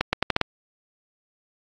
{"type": "accelerating click train", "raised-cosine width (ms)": 0.3, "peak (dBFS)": -4, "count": 6, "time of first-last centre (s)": [0.01, 0.413], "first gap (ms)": 120, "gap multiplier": 0.8, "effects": ["AAC 64 kbps"]}